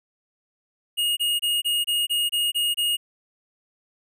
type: tone bursts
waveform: square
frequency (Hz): 2863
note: F7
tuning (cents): +42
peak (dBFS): -21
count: 9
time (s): 0.97-2.97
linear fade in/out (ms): 20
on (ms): 200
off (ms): 25
effects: none